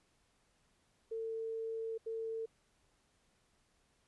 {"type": "tone bursts at uneven times", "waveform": "sine", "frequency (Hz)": 449.4, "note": "A4", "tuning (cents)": 37, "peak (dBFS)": -37, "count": 2, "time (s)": [[1.11, 1.98], [2.06, 2.46]], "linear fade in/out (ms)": 10, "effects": ["pink hiss -74 dBFS RMS until 4.07 s", "resampled to 24000 Hz"]}